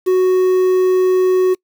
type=tone with quantisation; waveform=triangle; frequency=370 Hz; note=F#4; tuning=in tune; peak=-8 dBFS; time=0.06-1.55 s; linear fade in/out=20 ms; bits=6; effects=noise-tail reverb RT60 0.1 s tail -26 dB re dry